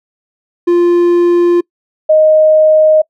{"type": "tone pair in turn", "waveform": ["triangle", "sine"], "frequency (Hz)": [348.3, 622.1], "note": ["F4", "D#5"], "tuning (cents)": [-5, 0], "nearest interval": "minor seventh", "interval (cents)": 1005, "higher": "second", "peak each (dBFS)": -4, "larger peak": "neither", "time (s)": [[0.67, 1.61], [2.09, 3.02]], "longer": "first", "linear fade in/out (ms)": 10, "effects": ["noise-tail reverb RT60 0.1 s tail -25 dB re dry"]}